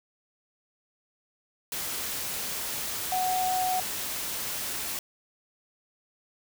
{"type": "tone in noise", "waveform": "sine", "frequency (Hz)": 740, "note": "F#5", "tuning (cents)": 0, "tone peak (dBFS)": -25, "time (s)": [3.12, 3.8], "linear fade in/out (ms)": 2, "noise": "white", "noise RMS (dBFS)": -33, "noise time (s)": [1.72, 4.99], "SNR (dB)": 5, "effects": []}